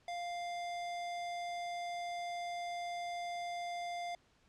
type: tone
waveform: square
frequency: 698.5 Hz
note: F5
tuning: in tune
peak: -39 dBFS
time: 0.08-4.15 s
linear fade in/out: 2 ms
effects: pink hiss -70 dBFS RMS until 4.48 s + low-pass 6000 Hz 12 dB/octave